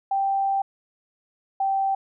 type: tone pair in turn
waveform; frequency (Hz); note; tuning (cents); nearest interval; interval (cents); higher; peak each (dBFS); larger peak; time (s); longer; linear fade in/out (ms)
sine; 784 / 779; G5 / G5; 0 / -11; unison; 11; first; -20; neither; 0.11-0.62 / 1.6-1.95; first; 5
effects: none

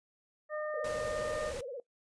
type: harmonic tone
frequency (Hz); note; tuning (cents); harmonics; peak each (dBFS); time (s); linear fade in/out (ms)
608; D#5; -40; 1 / 2 / 3; -35 / -43 / -44; 0.49-1.53; 50
type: tone with vibrato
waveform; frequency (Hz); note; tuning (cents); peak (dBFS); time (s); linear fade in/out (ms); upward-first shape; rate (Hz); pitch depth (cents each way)
sine; 519; C5; -14; -38; 0.74-1.8; 2; sine; 17; 170
type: noise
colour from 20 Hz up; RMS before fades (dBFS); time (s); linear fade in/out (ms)
pink; -44; 0.84-1.61; 5
effects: noise-tail reverb RT60 0.1 s tail -18 dB re dry + resampled to 22050 Hz

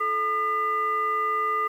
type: tone with frequency modulation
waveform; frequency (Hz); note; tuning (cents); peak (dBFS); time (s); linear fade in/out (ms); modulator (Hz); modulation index
sine; 1214; D#6; -43; -22; 0-1.68; 10; 779; 0.61
effects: 9-bit

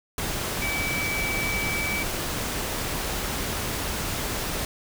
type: tone in noise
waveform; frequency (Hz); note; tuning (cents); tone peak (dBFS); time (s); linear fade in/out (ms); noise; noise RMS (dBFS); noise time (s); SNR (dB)
sine; 2300; D7; -37; -27; 0.62-2.03; 2; pink; -29; 0.18-4.65; -1
effects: none

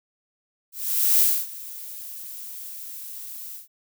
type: noise with ADSR envelope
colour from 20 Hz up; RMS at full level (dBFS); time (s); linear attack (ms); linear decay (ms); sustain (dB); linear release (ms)
violet; -17; 0.72-3.68; 480; 260; -20; 140
effects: none

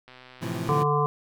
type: click train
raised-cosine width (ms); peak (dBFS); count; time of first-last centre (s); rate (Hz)
0.3; -31; 63; 0.08-0.568; 127
type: chord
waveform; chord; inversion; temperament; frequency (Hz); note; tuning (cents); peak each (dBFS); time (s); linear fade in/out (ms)
25% pulse; F major seventh; first; equal with one note detuned; 110 / 129.31 / 164.81 / 174.61; A2 / C3 / E3 / F3; 0 / -20 / 0 / 0; -31; 0.41-0.84; 20
type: harmonic tone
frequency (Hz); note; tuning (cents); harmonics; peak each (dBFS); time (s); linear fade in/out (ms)
146.83; D3; 0; 1 / 3 / 5 / 7 / 8; -25 / -26 / -31 / -25 / -29; 0.69-1.06; 0
effects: none

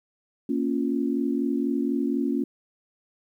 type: chord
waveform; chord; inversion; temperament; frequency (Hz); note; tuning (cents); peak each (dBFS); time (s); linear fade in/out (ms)
sine; Bb minor; none; equal; 233.1 / 277.2 / 349.2; Bb3 / Db4 / F4; 0 / 0 / 0; -27 / -25 / -30; 0.49-2.44; 5
effects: 10-bit

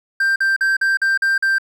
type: tone bursts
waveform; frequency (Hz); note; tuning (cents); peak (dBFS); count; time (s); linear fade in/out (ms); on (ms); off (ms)
triangle; 1575; G6; +8; -12; 7; 0.2-1.584; 5; 160; 44
effects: none

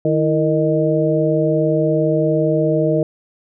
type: harmonic tone with a mistuned harmonic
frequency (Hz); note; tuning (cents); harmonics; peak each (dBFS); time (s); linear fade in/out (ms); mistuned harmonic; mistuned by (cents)
154.5; D#3; -12; 1 / 2 / 3 / 4; -19 / -19 / -19 / -19; 0.05-3.03; 2; 2; +95
effects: none

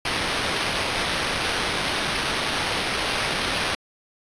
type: noise with sample-and-hold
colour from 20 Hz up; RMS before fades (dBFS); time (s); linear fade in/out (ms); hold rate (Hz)
blue; -25; 0.05-3.75; 2; 7350
effects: resampled to 22050 Hz

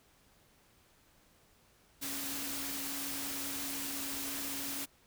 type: tone in noise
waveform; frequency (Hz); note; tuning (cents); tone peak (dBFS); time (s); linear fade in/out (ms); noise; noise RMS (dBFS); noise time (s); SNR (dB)
sine; 277.2; C#4; 0; -45; 2.01-4.86; 20; white; -39; 2.01-4.86; -9
effects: pink hiss -66 dBFS RMS until 5.06 s

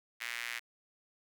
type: tone with high-pass filter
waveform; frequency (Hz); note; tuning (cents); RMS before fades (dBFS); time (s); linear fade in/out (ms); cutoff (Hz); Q
sawtooth; 118.5; A#2; +29; -40; 0.2-0.6; 20; 2000; 3
effects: none

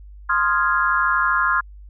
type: chord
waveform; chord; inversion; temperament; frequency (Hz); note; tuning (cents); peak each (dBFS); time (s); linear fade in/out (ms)
sine; F minor seventh; second; equal; 1046.5 / 1244.5 / 1396.9 / 1661.2; C6 / Eb6 / F6 / Ab6; 0 / 0 / 0 / 0; -21 / -23 / -20 / -23; 0.29-1.61; 10
effects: added 50 Hz sine -38 dBFS peak until 1.89 s

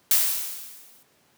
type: noise with exponential decay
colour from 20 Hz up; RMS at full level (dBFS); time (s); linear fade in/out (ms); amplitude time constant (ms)
blue; -17; 0.11-1.03; 1; 200
effects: pink hiss -62 dBFS RMS until 1.37 s + high-pass 150 Hz 12 dB/octave

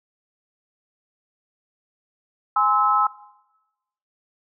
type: chord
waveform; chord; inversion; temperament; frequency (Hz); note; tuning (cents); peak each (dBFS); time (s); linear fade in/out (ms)
sine; Ab augmented; none; just; 830.6 / 1038.3 / 1297.8; Ab5 / C6 / E6; 0 / -14 / -27; -22 / -22 / -18; 2.56-3.07; 5
effects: noise-tail reverb RT60 1.0 s tail -19 dB re dry

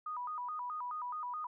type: tone with vibrato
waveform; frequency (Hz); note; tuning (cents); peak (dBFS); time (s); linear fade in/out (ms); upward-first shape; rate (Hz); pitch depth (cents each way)
sine; 1102; C#6; -11; -37; 0.06-1.47; 5; square; 4.7; 200
effects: none

